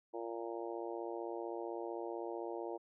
harmonic tone, 115.7 Hz, A#2, 13 cents flat, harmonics 3 / 4 / 5 / 6 / 7 / 8, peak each -43 / -45 / -47 / -49 / -50 / -51 dBFS, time 0.13-2.78 s, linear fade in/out 20 ms, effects none

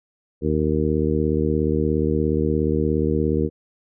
harmonic tone, 77 Hz, D#2, 17 cents flat, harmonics 1 / 2 / 3 / 4 / 5 / 6, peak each -25 / -25 / -25 / -25 / -25 / -25 dBFS, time 0.41-3.5 s, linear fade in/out 50 ms, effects none

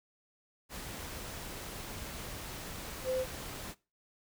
sine tone in noise, 516 Hz, C5, 24 cents flat, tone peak -30 dBFS, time 3.04-3.26 s, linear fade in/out 50 ms, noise pink, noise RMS -43 dBFS, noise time 0.69-3.75 s, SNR +10 dB, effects noise-tail reverb RT60 0.3 s tail -21 dB re dry

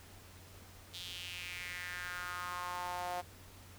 sawtooth tone with high-pass filter sweep, 178.3 Hz, F3, 36 cents sharp, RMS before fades -42 dBFS, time 0.93-3.22 s, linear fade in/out 20 ms, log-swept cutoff 3600 to 680 Hz, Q 3.9, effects added 91 Hz sine -57 dBFS peak until 3.78 s + pink hiss -57 dBFS RMS until 3.78 s

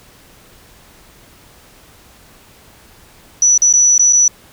sine tone with dropouts, 5920 Hz, F#8, in tune, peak -7 dBFS, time 3.42-4.28 s, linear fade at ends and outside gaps 2 ms, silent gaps 3.578-3.619 / 3.728-3.737 / 3.98-3.994 / 4.126-4.131 s, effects pink hiss -45 dBFS RMS until 4.52 s

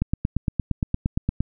click train, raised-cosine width 5 ms, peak -9 dBFS, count 13, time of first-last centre 0.02-1.406 s, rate 8.66 Hz, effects none

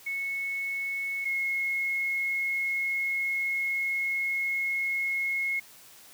sine tone pair in turn, 2201 / 2168 Hz, C#7 / C#7, -13 / -39 cents, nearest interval unison, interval 26 cents, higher first, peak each -29 / -26 dBFS, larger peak second, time 0.06-1.25 / 1.25-5.6 s, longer second, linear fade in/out 10 ms, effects white hiss -52 dBFS RMS until 6.13 s + high-pass 80 Hz 12 dB/octave

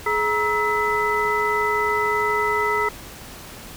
sine tone cluster, 423.9 / 946 / 1302 / 2006 Hz, G#4 / A#5 / E6 / B6, +35 / +25 / -22 / +26 cents, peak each -24 dBFS, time 0.06-2.89 s, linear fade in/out 5 ms, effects pink hiss -39 dBFS RMS until 3.76 s

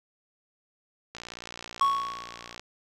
click train, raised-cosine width 0.2 ms, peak -22 dBFS, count 86, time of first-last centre 1.15-2.596 s, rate 58.8 Hz
triangle tone with exponential decay, 1108.7 Hz, C#6, in tune, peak -16 dBFS, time 1.81-2.55 s, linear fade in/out 2 ms, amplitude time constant 160 ms
effects none

